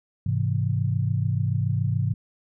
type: chord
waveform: sine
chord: Ab augmented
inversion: none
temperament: equal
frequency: 103.83 / 130.81 / 164.81 Hz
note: Ab2 / C3 / E3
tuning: 0 / 0 / 0 cents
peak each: -24 / -25 / -29 dBFS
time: 0.26-2.14 s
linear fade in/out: 5 ms
effects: none